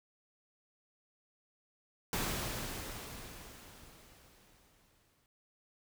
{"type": "noise with exponential decay", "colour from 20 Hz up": "pink", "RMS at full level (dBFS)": -34, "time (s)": [2.13, 5.26], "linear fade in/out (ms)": 1, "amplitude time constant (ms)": 680, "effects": []}